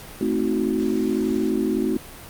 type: chord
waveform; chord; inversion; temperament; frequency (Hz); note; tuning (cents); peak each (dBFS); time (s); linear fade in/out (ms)
sine; A diminished seventh; none; equal with one note detuned; 220 / 261.6 / 318 / 370; A3 / C4 / Eb4 / Gb4; 0 / 0 / +38 / 0; -25; 0.21-1.97; 2
effects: pink hiss -40 dBFS RMS until 2.29 s + Opus 48 kbps